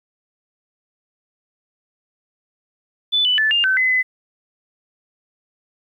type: tone with pitch steps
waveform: sine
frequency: 3491 / 2985 / 1747 / 2808 / 1531 / 2031 / 2019 Hz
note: A7 / F#7 / A6 / F7 / G6 / B6 / B6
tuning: -14 / +15 / -13 / +9 / -41 / +48 / +38 cents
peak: -14 dBFS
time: 3.12-4.03 s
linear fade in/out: 20 ms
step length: 130 ms
effects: 9-bit